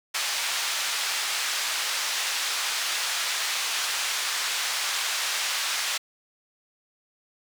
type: band-pass noise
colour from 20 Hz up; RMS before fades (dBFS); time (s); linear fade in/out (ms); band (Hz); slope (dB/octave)
white; -28; 0.14-5.98; 10; 1000 to 5700; 12
effects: none